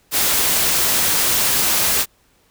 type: noise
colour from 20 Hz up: white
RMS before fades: -17 dBFS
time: 0.11-2.06 s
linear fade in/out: 50 ms
effects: pink hiss -58 dBFS RMS until 2.5 s

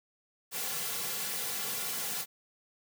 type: noise with comb filter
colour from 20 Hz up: white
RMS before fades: -35 dBFS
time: 0.51-2.26 s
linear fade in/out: 50 ms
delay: 3.2 ms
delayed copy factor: -1
effects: high-pass 150 Hz 12 dB/octave

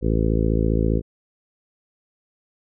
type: harmonic tone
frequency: 55 Hz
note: A1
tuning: in tune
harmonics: 1 / 2 / 3 / 4 / 5 / 6 / 7 / 8 / 9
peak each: -21 / -24 / -26 / -27 / -28 / -29 / -29 / -30 / -31 dBFS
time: 0.01-1.02 s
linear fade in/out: 50 ms
effects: none

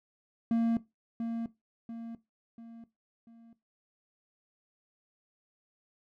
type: tone with echo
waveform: triangle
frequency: 230 Hz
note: A#3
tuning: 23 cents flat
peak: -22 dBFS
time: 0.51-0.77 s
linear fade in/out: 2 ms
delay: 690 ms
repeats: 4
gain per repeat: -7 dB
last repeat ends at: 3.53 s
effects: noise-tail reverb RT60 0.2 s tail -17 dB re dry

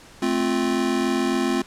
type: chord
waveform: square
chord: F major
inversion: first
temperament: just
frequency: 218.3 / 261.9 / 349.2 Hz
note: A3 / C4 / F4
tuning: -13 / +2 / 0 cents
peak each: -27 / -24 / -25 dBFS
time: 0.22-1.62 s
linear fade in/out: 5 ms
effects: pink hiss -47 dBFS RMS until 1.66 s + low-pass 9000 Hz 12 dB/octave

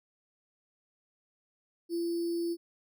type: tone with sample-and-hold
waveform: sine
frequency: 340 Hz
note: F4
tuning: 46 cents flat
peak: -29 dBFS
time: 1.89-2.57 s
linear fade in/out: 50 ms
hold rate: 4900 Hz
effects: none

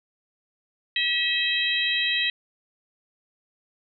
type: harmonic tone with a mistuned harmonic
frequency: 645 Hz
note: E5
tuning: 38 cents flat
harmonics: 3 / 4 / 5 / 6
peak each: -27 / -27 / -27 / -27 dBFS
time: 0.96-2.3 s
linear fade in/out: 2 ms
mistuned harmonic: 5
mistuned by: -17 cents
effects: none

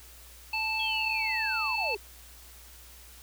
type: harmonic tone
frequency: 880 Hz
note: A5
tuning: in tune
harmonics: 1 / 3 / 5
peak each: -34 / -29 / -37 dBFS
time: 0.53-1.95 s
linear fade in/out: 5 ms
type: linear sweep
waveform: sine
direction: down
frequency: 3356 to 370 Hz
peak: -33 dBFS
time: 0.79-1.97 s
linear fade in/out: 10 ms
effects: added 60 Hz sine -52 dBFS peak until 3.22 s + white hiss -52 dBFS RMS until 3.22 s

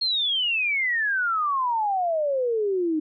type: exponential sweep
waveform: sine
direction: down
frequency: 4300 to 302.3 Hz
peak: -21 dBFS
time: 0.01-3 s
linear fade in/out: 10 ms
effects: none

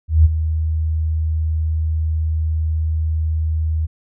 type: tone with ADSR envelope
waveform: sine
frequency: 79.1 Hz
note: D#2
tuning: 29 cents sharp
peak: -5 dBFS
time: 0.08-3.87 s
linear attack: 170 ms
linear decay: 24 ms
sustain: -11 dB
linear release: 21 ms
effects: none

